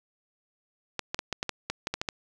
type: clicks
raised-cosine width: 0.2 ms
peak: -12 dBFS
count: 11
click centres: 0.993 / 1.145 / 1.191 / 1.327 / 1.429 / 1.493 / 1.7 / 1.871 / 1.94 / 2.015 / 2.088 s
effects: none